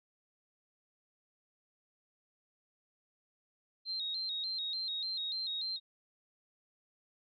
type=tone with vibrato; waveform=sine; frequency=3951 Hz; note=B7; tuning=in tune; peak=-34 dBFS; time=3.85-5.8 s; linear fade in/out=50 ms; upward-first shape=square; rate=3.4 Hz; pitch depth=82 cents each way; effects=MP3 32 kbps